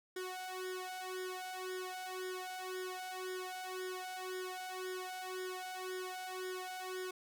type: tone with flanger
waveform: sawtooth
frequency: 370 Hz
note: F#4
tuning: in tune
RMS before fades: -43 dBFS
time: 0.16-7.11 s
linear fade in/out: 5 ms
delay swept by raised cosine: 0.57 to 1.41 ms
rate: 1.9 Hz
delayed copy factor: +1
effects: none